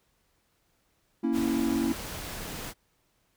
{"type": "chord", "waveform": "triangle", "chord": "A# diminished", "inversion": "none", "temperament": "equal", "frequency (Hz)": [233.1, 277.2, 329.6], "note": ["A#3", "C#4", "E4"], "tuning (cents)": [0, 0, 0], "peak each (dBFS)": -27, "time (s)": [1.23, 1.93], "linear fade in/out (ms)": 10}
{"type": "noise", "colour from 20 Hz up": "pink", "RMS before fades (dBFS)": -38, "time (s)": [1.32, 2.74], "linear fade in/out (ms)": 50}
{"effects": ["pink hiss -71 dBFS RMS until 3.36 s"]}